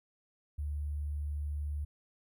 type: tone with sample-and-hold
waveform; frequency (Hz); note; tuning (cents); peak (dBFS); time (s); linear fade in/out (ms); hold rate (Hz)
sine; 73.42; D2; 0; -33; 0.58-1.85; 10; 11025
effects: none